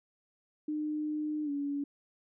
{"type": "tone with pitch glide", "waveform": "sine", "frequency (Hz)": [303.2, 284.5], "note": ["D#4", "C#4"], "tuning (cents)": [-45, 45], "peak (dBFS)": -31, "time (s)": [0.68, 1.84], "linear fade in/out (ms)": 5, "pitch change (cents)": -110, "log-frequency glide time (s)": [1.44, 1.5], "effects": []}